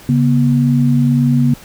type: tone pair together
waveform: sine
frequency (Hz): 139.38 / 241.2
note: C#3 / B3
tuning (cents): +10 / -41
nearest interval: major sixth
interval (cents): 949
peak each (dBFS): -12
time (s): 0.09-1.54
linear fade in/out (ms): 2
effects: pink hiss -39 dBFS RMS until 1.64 s